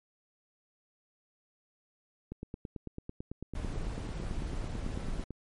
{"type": "click train", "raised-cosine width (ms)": 3, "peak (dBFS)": -26, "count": 28, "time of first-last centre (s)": [2.32, 5.307], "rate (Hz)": 9.04}
{"type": "noise", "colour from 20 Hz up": "brown", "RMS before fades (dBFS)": -36, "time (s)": [3.55, 5.24], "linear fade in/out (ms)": 2}
{"effects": ["MP3 48 kbps"]}